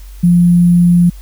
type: tone with sample-and-hold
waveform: sine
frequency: 174.61 Hz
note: F3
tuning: in tune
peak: -5 dBFS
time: 0.23-1.1 s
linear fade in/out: 10 ms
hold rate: 11025 Hz
effects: added 47 Hz sine -29 dBFS peak until 1.21 s + white hiss -45 dBFS RMS until 1.21 s